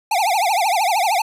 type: tone with vibrato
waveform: square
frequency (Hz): 784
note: G5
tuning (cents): 0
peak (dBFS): -16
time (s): 0.11-1.22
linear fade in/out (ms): 5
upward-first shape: triangle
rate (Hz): 13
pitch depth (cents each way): 270
effects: resampled to 32000 Hz + 9-bit